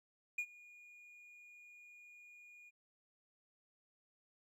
triangle tone with ADSR envelope, 2438 Hz, D#7, 36 cents flat, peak -32 dBFS, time 0.38-2.71 s, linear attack 6 ms, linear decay 68 ms, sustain -23 dB, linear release 28 ms, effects none

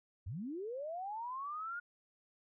sine linear sweep, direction up, 74 to 1445 Hz, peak -39 dBFS, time 0.26-1.8 s, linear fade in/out 10 ms, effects none

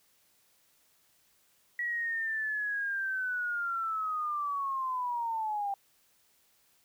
sine linear sweep, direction down, 1933 to 786 Hz, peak -30 dBFS, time 1.79-5.74 s, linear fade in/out 2 ms, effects white hiss -68 dBFS RMS until 6.84 s

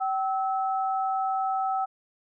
sine tone pair together, 768.1 / 1300 Hz, G5 / E6, -35 / -24 cents, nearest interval major sixth, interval 911 cents, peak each -25 / -31 dBFS, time 0-1.86 s, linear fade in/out 20 ms, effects none

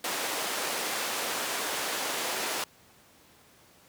pink band-pass noise, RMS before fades -32 dBFS, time 0.04-2.64 s, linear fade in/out 2 ms, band 450 to 14000 Hz, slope 12 dB/octave, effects pink hiss -58 dBFS RMS until 3.88 s + high-pass 100 Hz 12 dB/octave

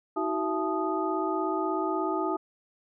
sine tone cluster, 320.3 / 376.8 / 670 / 865 / 1240 Hz, E4 / F#4 / E5 / A5 / D#6, -50 / +32 / +28 / -30 / -6 cents, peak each -31 / -31 / -35 / -33 / -33 dBFS, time 0.16-2.37 s, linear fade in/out 10 ms, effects none

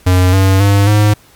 square tone with pitch steps, 91.5 / 95.77 / 100.24 / 104.92 Hz, F#2 / G2 / G2 / G#2, -19 / -40 / +39 / +18 cents, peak -7 dBFS, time 0.06-1.14 s, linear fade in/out 10 ms, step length 270 ms, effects pink hiss -45 dBFS RMS until 1.35 s + MP3 96 kbps

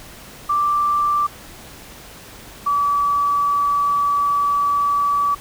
sine tone pair in turn, 1174.7 / 1148.5 Hz, D6 / D6, 0 / -39 cents, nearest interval unison, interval 39 cents, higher first, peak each -15 dBFS, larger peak neither, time 0.49-1.27 / 2.66-5.35 s, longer second, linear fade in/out 10 ms, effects pink hiss -40 dBFS RMS until 5.4 s

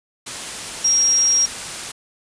sine tone in noise, 5620 Hz, F8, 10 cents sharp, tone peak -13 dBFS, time 0.84-1.46 s, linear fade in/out 10 ms, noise white, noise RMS -29 dBFS, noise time 0.26-1.92 s, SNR +13 dB, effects resampled to 22050 Hz

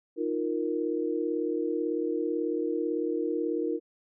sine chord, Eb suspended second, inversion none, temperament equal, 311.1 / 349.2 / 466.2 Hz, Eb4 / F4 / Bb4, 0 / 0 / 0 cents, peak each -31 dBFS, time 0.16-3.8 s, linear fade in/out 50 ms, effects none

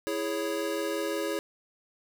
square chord, C# minor, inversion first, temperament equal, 329.6 / 415.3 / 554.4 Hz, E4 / G#4 / C#5, 0 / 0 / 0 cents, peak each -34 dBFS, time 0.07-1.39 s, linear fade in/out 0 ms, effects 9-bit

